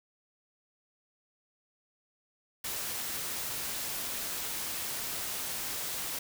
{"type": "noise", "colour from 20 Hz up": "white", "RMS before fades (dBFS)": -36, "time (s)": [2.64, 6.19], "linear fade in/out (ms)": 5, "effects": []}